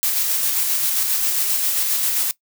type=noise with tremolo; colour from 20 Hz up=blue; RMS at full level=-19 dBFS; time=0.03-2.31 s; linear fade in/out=0 ms; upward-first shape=square; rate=7.5 Hz; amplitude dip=25%; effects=noise-tail reverb RT60 0.1 s tail -19 dB re dry